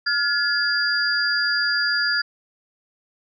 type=tone cluster; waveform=sine; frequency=1415 / 1703 / 4798 Hz; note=F6 / G#6 / D8; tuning=+22 / +43 / +36 cents; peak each=-23 dBFS; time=0.06-2.22 s; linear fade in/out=10 ms; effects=none